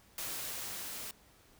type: noise with level ramp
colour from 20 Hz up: white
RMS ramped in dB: -39 to -43 dBFS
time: 0.18-1.11 s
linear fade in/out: 2 ms
effects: pink hiss -63 dBFS RMS until 1.59 s